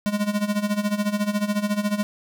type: tone with tremolo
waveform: square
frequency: 206.9 Hz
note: G#3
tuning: 6 cents flat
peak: -19 dBFS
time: 0.06-2.03 s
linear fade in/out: 0 ms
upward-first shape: sine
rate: 14 Hz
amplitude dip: 80%
effects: none